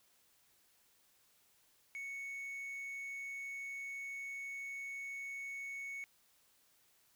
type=tone; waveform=triangle; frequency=2217 Hz; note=C#7; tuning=in tune; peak=-40 dBFS; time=1.95-6.04 s; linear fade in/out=0 ms; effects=white hiss -71 dBFS RMS until 7.15 s